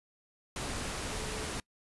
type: tone in noise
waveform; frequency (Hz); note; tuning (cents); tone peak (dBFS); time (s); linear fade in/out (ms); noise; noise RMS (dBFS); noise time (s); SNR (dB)
sine; 433.1; A4; -27; -44; 1.11-1.5; 2; pink; -37; 0.56-1.6; -10
effects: noise-tail reverb RT60 0.1 s tail -25 dB re dry + resampled to 24000 Hz